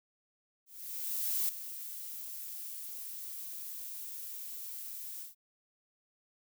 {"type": "noise with ADSR envelope", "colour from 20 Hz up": "violet", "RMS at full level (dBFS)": -31, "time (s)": [0.66, 5.35], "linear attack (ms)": 830, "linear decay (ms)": 4, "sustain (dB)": -12, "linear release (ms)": 140, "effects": []}